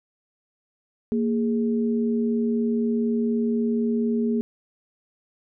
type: tone pair together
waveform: sine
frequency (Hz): 231 / 413.9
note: A#3 / G#4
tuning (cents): -16 / -6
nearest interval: minor seventh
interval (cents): 1010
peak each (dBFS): -21 / -27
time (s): 1.12-4.41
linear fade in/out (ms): 0
effects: none